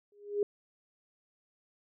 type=tone with exponential growth; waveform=sine; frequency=410 Hz; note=G#4; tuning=22 cents flat; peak=-23 dBFS; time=0.12-0.43 s; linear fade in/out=2 ms; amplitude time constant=66 ms; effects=none